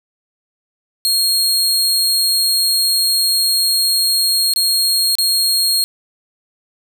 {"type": "tone with dropouts", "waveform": "sawtooth", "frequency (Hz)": 4259, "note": "C8", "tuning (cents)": 30, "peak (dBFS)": -10, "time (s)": [1.05, 5.84], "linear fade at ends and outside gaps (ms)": 0, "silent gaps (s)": [[4.537, 4.561], [5.153, 5.185]], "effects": []}